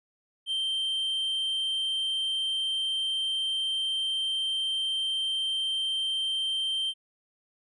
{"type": "tone", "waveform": "triangle", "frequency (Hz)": 3136, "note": "G7", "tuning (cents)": 0, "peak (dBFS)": -25, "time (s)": [0.46, 6.94], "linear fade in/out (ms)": 50, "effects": ["resampled to 24000 Hz"]}